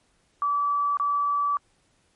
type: tone with dropouts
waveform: sine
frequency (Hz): 1153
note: D6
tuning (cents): -32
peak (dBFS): -21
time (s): 0.42-1.57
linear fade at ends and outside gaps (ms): 1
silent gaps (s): 0.971-0.998
effects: pink hiss -66 dBFS RMS until 2.15 s + MP3 48 kbps